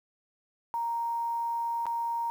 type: tone with dropouts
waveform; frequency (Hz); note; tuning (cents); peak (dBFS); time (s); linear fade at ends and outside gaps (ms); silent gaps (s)
sine; 932.3; A#5; 0; -28; 0.74-2.3; 0; 1.856-1.866
effects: 9-bit